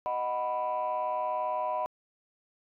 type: chord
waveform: sine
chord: B major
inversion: first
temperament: equal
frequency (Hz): 622.3 / 740 / 987.8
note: D#5 / F#5 / B5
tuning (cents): 0 / 0 / 0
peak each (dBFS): -32 / -33 / -30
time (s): 0.06-1.86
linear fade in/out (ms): 0
effects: tanh soft clip ceiling -23 dBFS